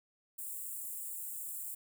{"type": "high-pass noise", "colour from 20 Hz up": "white", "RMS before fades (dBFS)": -42, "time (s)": [0.38, 1.75], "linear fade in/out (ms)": 10, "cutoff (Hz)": 7300, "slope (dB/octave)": 96, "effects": []}